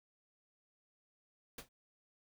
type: noise with exponential decay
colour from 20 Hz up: pink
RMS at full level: -41 dBFS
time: 1.58-1.69 s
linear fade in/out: 5 ms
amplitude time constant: 23 ms
effects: none